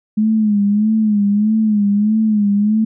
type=tone with vibrato; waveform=sine; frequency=210.8 Hz; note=G#3; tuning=26 cents sharp; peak=-11 dBFS; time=0.17-2.85 s; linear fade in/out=10 ms; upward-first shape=sine; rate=1.6 Hz; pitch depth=76 cents each way; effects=none